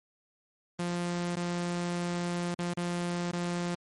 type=tone with dropouts; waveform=sawtooth; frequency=174.61 Hz; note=F3; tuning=in tune; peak=-26 dBFS; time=0.79-3.75 s; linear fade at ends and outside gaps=5 ms; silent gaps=1.357-1.366 / 2.545-2.588 / 2.737-2.771 / 3.315-3.33 s; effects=MP3 48 kbps